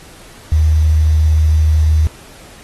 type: tone with quantisation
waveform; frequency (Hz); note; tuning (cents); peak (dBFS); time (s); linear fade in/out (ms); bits
sine; 77.78; D#2; 0; -8; 0.52-2.07; 0; 6
effects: pink hiss -40 dBFS RMS until 2.63 s + AAC 32 kbps